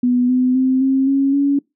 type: tone with pitch steps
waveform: sine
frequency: 246.9 / 253.4 / 260.1 / 266.9 / 274 / 281.2 Hz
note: B3 / B3 / C4 / C4 / C#4 / C#4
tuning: 0 / +45 / -10 / +35 / -20 / +25 cents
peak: -12 dBFS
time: 0.03-1.59 s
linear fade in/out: 5 ms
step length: 260 ms
effects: noise-tail reverb RT60 0.2 s tail -24 dB re dry